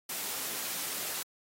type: noise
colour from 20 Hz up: white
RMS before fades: -36 dBFS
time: 0.09-1.23 s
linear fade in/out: 5 ms
effects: high-pass 150 Hz 12 dB/octave + AAC 48 kbps